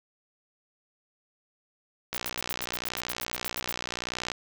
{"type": "click train", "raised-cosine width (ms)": 0.2, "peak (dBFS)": -14, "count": 134, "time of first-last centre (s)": [2.13, 4.317], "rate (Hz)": 60.8}
{"type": "noise bursts", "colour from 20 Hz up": "violet", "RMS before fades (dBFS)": -34, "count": 14, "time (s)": [2.14, 3.718], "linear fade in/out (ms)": 0, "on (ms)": 31, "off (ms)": 88}
{"effects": []}